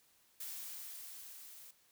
blue noise with level ramp, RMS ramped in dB -44 to -55 dBFS, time 0.4-1.71 s, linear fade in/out 5 ms, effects white hiss -70 dBFS RMS until 1.91 s

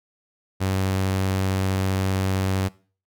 sawtooth tone, 95.3 Hz, G2, 48 cents flat, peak -17 dBFS, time 0.6-2.69 s, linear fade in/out 20 ms, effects noise-tail reverb RT60 0.4 s tail -21 dB re dry

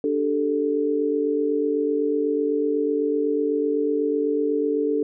sine chord, D suspended fourth, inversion none, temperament equal, 293.7 / 392 / 440 Hz, D4 / G4 / A4, 0 / 0 / 0 cents, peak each -24 / -28 / -22 dBFS, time 0.04-5.03 s, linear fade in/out 2 ms, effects none

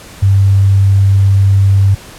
sine tone, 98 Hz, G2, in tune, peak -5 dBFS, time 0.22-1.95 s, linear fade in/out 10 ms, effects pink hiss -34 dBFS RMS until 2.18 s + low-pass 12000 Hz 12 dB/octave

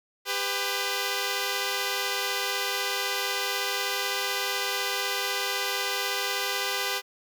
5% pulse tone pair together, 398.4 / 502 Hz, G4 / B4, +28 / +28 cents, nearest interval major third, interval 400 cents, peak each -18 dBFS, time 0.25-7.02 s, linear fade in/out 50 ms, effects none

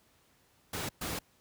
pink noise bursts at uneven times, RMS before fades -36 dBFS, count 2, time 0.73-0.89 / 1.01-1.19 s, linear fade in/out 5 ms, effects pink hiss -67 dBFS RMS until 1.4 s + high-pass 60 Hz 12 dB/octave

